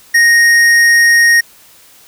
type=tone with hard clipping; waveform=sine; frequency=1864.7 Hz; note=A#6; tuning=in tune; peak=-7 dBFS; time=0.14-1.41 s; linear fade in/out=10 ms; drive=11 dB; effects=white hiss -43 dBFS RMS until 2.07 s